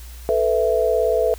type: chord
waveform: sine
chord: A suspended second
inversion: none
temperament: equal with one note detuned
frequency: 440 / 497.6 / 659.3 Hz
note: A4 / B4 / E5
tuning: 0 / +13 / 0 cents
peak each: -20 dBFS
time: 0.29-1.34 s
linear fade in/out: 0 ms
effects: added 60 Hz sine -35 dBFS peak until 1.38 s + white hiss -45 dBFS RMS until 1.38 s